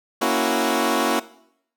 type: chord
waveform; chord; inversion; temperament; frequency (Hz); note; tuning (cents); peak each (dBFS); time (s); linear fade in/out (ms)
15% pulse; F# dominant seventh; first; equal; 233.1 / 277.2 / 329.6 / 370; A#3 / C#4 / E4 / F#4; 0 / 0 / 0 / 0; -18; 0.21-1.2; 10
effects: noise-tail reverb RT60 0.7 s tail -18 dB re dry